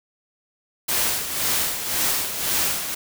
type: noise with tremolo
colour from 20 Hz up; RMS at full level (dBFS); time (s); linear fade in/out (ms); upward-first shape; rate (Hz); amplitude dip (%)
white; -21; 0.88-2.95; 10; sine; 1.9; 60
effects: none